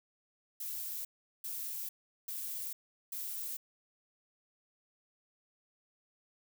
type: noise bursts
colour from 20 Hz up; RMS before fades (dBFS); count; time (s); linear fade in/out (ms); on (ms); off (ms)
violet; -40; 4; 0.6-3.57; 5; 450; 390
effects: none